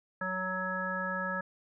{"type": "harmonic tone", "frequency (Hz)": 186, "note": "F#3", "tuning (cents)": 9, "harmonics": [1, 3, 5, 7, 9], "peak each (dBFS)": [-39, -39, -41, -37, -35], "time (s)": [0.21, 1.41], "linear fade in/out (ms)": 5, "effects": []}